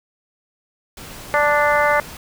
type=noise; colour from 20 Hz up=pink; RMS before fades=-36 dBFS; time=0.97-2.17 s; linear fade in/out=2 ms
type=harmonic tone; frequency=293.7 Hz; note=D4; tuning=in tune; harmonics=2 / 3 / 4 / 5 / 6 / 7; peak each=-18 / -20 / -21 / -22 / -23 / -23 dBFS; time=1.34-2 s; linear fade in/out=0 ms
effects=none